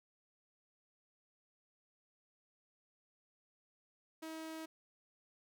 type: tone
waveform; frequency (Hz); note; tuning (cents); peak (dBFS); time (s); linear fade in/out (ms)
sawtooth; 319.7; D#4; +47; -40; 4.22-4.66; 10
effects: none